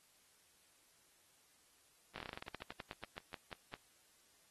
slowing click train, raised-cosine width 0.3 ms, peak -29 dBFS, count 20, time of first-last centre 2.16-3.739 s, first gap 20 ms, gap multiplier 1.14, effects white hiss -70 dBFS RMS until 4.5 s + AAC 32 kbps

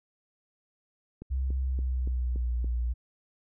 click train, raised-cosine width 3 ms, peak -28 dBFS, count 6, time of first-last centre 1.22-2.645 s, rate 3.51 Hz
sine tone with pitch glide, 65.6 to 59.81 Hz, C2 to A#1, +5 to +45 cents, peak -26 dBFS, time 1.3-2.94 s, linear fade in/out 20 ms, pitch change -160 cents, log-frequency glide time 1.59-2.57 s
effects none

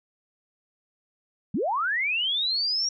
sine linear sweep, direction up, 153.3 to 5680 Hz, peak -23 dBFS, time 1.54-2.89 s, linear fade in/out 5 ms, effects none

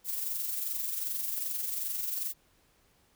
violet noise with amplitude modulation, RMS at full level -32 dBFS, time 0.04-2.34 s, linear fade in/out 50 ms, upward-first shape sine, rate 22.6 Hz, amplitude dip 45%, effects pink hiss -67 dBFS RMS until 3.15 s

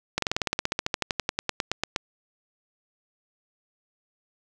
slowing click train, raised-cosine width 0.2 ms, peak -7 dBFS, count 24, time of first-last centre 0.18-1.962 s, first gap 43 ms, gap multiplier 1.05, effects none

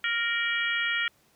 harmonic tone with a mistuned harmonic, 466.2 Hz, A#4, in tune, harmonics 3 / 4 / 5 / 6 / 7, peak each -31 / -29 / -31 / -35 / -34 dBFS, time 0.04-1.08 s, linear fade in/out 2 ms, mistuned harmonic 6, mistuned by +56 cents, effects pink hiss -64 dBFS RMS until 1.35 s + high-pass 80 Hz 12 dB/octave

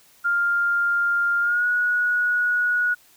sine tone with pitch glide, 1400 to 1458.6 Hz, F6 to F#6, +4 to -25 cents, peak -18 dBFS, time 0.24-2.95 s, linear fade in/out 20 ms, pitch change +71 cents, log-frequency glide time 1.41-1.66 s, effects white hiss -55 dBFS RMS until 3.16 s

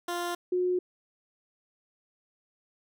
15% pulse / sine tone pair in turn, 348.8 / 362 Hz, F4 / F#4, -2 / -38 cents, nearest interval minor second, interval 64 cents, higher second, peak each -24 / -24 dBFS, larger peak neither, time 0.08-0.35 / 0.52-0.79 s, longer neither, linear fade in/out 5 ms, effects none

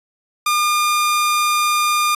sawtooth tone, 1208 Hz, D6, 48 cents sharp, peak -11 dBFS, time 0.46-2.15 s, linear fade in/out 5 ms, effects resampled to 32000 Hz

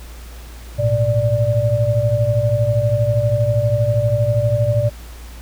sine tone cluster, 107.7 / 120.2 / 587 Hz, A2 / B2 / D5, -37 / -46 / -1 cents, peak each -18 dBFS, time 0.78-4.9 s, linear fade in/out 20 ms, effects added 58 Hz sine -33 dBFS peak until 5.41 s + pink hiss -42 dBFS RMS until 5.41 s

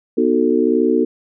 sine chord, B dominant seventh, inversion none, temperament just, 246.9 / 308.7 / 370.4 / 444.5 Hz, B3 / D#4 / F#4 / A4, 0 / -14 / +2 / +18 cents, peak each -18 dBFS, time 0.17-1.05 s, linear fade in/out 10 ms, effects none

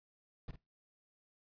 brown noise with echo, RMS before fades -43 dBFS, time 0.48-0.51 s, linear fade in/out 2 ms, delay 49 ms, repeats 1, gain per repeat -9 dB, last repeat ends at 0.559 s, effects noise-tail reverb RT60 0.2 s tail -19 dB re dry + resampled to 11025 Hz

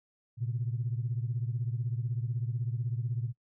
sine beating tone pair, 115.4 / 131.4 Hz, A#2 / C3, -17 / +8 cents, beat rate 16 Hz, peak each -31 / -34 dBFS, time 0.37-3.33 s, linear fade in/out 50 ms, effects noise-tail reverb RT60 0.1 s tail -23 dB re dry + tanh soft clip ceiling -22 dBFS

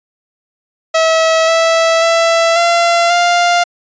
sawtooth tone with pitch steps, 647 / 657 / 665 / 684 / 699 Hz, E5 / E5 / E5 / F5 / F5, -32 / -6 / +15 / -36 / +1 cents, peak -5 dBFS, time 0.94-3.64 s, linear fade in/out 10 ms, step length 540 ms, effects resampled to 16000 Hz

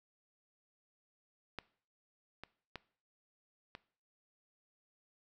clicks, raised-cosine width 0.3 ms, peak -24 / -29 / -26 / -29 dBFS, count 4, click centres 1.587 / 2.436 / 2.757 / 3.751 s, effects noise-tail reverb RT60 0.5 s tail -20 dB re dry

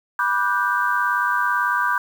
sine chord, G major seventh, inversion first, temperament just, 980 / 1176 / 1470 / 1568 Hz, B5 / D6 / F#6 / G6, -14 / +2 / -12 / 0 cents, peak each -23 / -23 / -26 / -22 dBFS, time 0.19-1.98 s, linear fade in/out 2 ms, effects 7-bit

